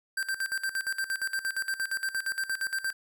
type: tone with tremolo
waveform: square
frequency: 1568 Hz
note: G6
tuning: in tune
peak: -28 dBFS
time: 0.17-2.93 s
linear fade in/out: 5 ms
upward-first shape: square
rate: 8.6 Hz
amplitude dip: 80%
effects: 11-bit